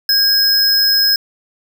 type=tone pair together; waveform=square; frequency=1616 / 5130 Hz; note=G#6 / E8; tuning=-48 / -48 cents; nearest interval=octave + minor sixth; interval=2000 cents; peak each=-22 / -11 dBFS; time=0.09-1.16 s; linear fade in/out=2 ms; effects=none